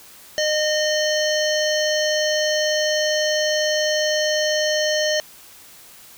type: harmonic tone with a mistuned harmonic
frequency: 612 Hz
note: D#5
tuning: 29 cents flat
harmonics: 1 / 3 / 5 / 7 / 9 / 10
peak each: -20 / -25 / -27 / -28 / -30 / -30 dBFS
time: 0.38-5.2 s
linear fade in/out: 0 ms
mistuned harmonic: 10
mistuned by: +37 cents
effects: white hiss -45 dBFS RMS until 6.17 s